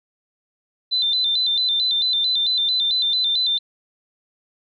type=tone with vibrato; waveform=sine; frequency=3794 Hz; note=A#7; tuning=30 cents sharp; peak=-17 dBFS; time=0.91-3.59 s; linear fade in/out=20 ms; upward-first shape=square; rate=4.5 Hz; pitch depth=100 cents each way; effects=none